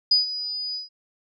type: tone with ADSR envelope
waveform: sine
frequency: 4949 Hz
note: D#8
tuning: 10 cents flat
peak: -13 dBFS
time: 0.11-0.89 s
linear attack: 6 ms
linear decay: 140 ms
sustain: -14 dB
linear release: 140 ms
effects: none